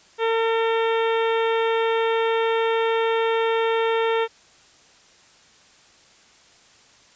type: harmonic tone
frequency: 453.3 Hz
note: A#4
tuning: 48 cents flat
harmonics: 1 / 2 / 3 / 4 / 5 / 6 / 7 / 8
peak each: -20 / -26 / -30 / -32 / -34 / -36 / -37 / -38 dBFS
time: 0.18-4.28 s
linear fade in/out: 50 ms
effects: white hiss -53 dBFS RMS until 7.15 s + resampled to 16000 Hz